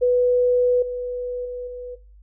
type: tone with level steps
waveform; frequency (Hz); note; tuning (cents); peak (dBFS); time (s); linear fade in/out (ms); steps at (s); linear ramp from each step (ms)
sine; 493.9; B4; 0; -14 / -24 / -27 / -30; 0.01-1.96; 20; 0.82 / 1.45 / 1.67; 5
effects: noise-tail reverb RT60 0.3 s tail -18 dB re dry + added 50 Hz sine -45 dBFS peak until 2.22 s